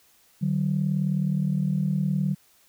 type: tone pair together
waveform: sine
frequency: 149.7 / 189.09 Hz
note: D3 / F#3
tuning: +33 / +38 cents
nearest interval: major third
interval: 405 cents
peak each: -24 dBFS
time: 0.41-2.35 s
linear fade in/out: 20 ms
effects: tanh soft clip ceiling -14 dBFS + white hiss -60 dBFS RMS until 2.68 s